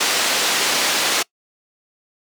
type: band-pass noise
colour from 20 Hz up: white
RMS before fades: -19 dBFS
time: 0-1.23 s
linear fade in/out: 10 ms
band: 290 to 5700 Hz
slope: 12 dB/octave
effects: noise-tail reverb RT60 0.1 s tail -24 dB re dry